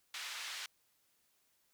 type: band-pass noise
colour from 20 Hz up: white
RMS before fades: -44 dBFS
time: 0.14-0.66 s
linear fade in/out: 2 ms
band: 1400 to 4200 Hz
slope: 12 dB/octave
effects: white hiss -75 dBFS RMS until 1.73 s